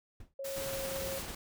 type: noise with exponential decay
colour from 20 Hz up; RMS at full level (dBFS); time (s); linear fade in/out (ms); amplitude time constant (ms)
brown; -42; 0.2-0.34; 5; 30
type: tone with pitch glide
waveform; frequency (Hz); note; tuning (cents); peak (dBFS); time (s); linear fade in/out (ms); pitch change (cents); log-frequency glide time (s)
sine; 546 to 540.4; C#5 to C#5; -26 to -44; -37; 0.39-1.19; 5; -18; 0.56-0.82
type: noise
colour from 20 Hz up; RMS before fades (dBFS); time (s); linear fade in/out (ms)
white; -43; 0.44-1.23; 10
type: noise with tremolo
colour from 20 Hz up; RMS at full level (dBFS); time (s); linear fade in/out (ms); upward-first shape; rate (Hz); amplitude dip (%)
pink; -41; 0.56-1.35; 5; sine; 18; 30
effects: none